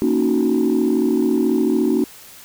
sine chord, D# minor seventh, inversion second, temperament equal, 233.1 / 277.2 / 311.1 / 370 Hz, A#3 / C#4 / D#4 / F#4, 0 / 0 / 0 / 0 cents, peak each -19 dBFS, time 0.02-2.04 s, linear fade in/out 0 ms, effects tanh soft clip ceiling -9 dBFS + white hiss -42 dBFS RMS until 2.44 s

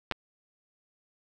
clicks, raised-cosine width 0.3 ms, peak -10 / -21 dBFS, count 2, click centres 0.113 / 0.122 s, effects none

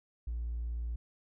sine tone with hard clipping, 58.27 Hz, A#1, in tune, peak -34 dBFS, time 0.27-0.96 s, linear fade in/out 5 ms, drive 1 dB, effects none

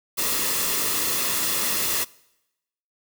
white noise with comb filter, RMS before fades -24 dBFS, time 0.17-2.05 s, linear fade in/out 20 ms, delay 1.3 ms, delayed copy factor -0.5, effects noise-tail reverb RT60 0.9 s tail -23 dB re dry

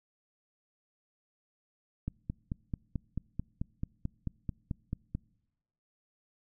click train, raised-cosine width 5 ms, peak -21 dBFS, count 15, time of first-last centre 2.08-5.15 s, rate 4.56 Hz, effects noise-tail reverb RT60 1.0 s tail -26 dB re dry

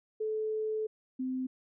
sine tone pair in turn, 434 / 258.1 Hz, A4 / C4, -24 / -23 cents, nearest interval major sixth, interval 899 cents, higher first, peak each -30 / -31 dBFS, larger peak first, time 0.2-0.87 / 1.19-1.47 s, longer first, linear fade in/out 10 ms, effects none

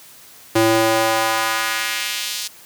square tone with high-pass filter sweep, 111.9 Hz, A2, 30 cents sharp, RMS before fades -19 dBFS, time 0.55-2.48 s, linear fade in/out 10 ms, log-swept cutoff 290 to 4500 Hz, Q 1.2, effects white hiss -44 dBFS RMS until 2.65 s + high-pass 60 Hz 12 dB/octave

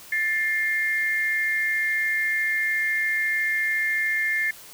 sine tone pair together, 1763 / 2117 Hz, A6 / C7, +3 / +20 cents, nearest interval minor third, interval 317 cents, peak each -24 dBFS, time 0.12-4.51 s, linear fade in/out 5 ms, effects white hiss -45 dBFS RMS until 4.73 s

